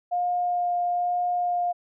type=tone with vibrato; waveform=sine; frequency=709 Hz; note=F5; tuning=26 cents sharp; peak=-22 dBFS; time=0.11-1.73 s; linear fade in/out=20 ms; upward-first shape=sine; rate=1.1 Hz; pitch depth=8 cents each way; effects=none